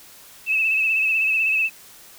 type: tone with vibrato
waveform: sine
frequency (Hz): 2610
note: E7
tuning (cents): -18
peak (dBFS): -17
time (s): 0.46-1.7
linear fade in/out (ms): 50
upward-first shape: sine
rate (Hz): 16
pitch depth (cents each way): 46
effects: white hiss -46 dBFS RMS until 2.18 s